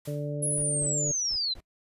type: noise with exponential decay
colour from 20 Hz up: white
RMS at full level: -44 dBFS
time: 0.05-0.37 s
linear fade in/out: 5 ms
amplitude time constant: 69 ms
type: harmonic tone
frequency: 146.4 Hz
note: D3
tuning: 5 cents flat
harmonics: 1 / 2 / 3 / 4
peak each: -31 / -38 / -38 / -36 dBFS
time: 0.07-1.12 s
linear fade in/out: 10 ms
type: linear sweep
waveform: sine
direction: down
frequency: 10750 to 3930 Hz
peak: -26 dBFS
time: 0.42-1.54 s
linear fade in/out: 10 ms
type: noise bursts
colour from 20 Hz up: brown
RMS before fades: -45 dBFS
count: 5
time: 0.57-1.605 s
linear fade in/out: 2 ms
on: 55 ms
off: 190 ms
effects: noise-tail reverb RT60 0.1 s tail -23 dB re dry + resampled to 32000 Hz